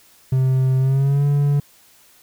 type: tone with pitch glide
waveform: triangle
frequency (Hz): 130.81 to 143.48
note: C3 to D3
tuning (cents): 0 to -40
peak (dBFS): -12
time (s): 0.32-1.6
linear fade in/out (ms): 5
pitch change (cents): +160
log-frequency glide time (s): 0.78-1.25
effects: white hiss -52 dBFS RMS until 2.22 s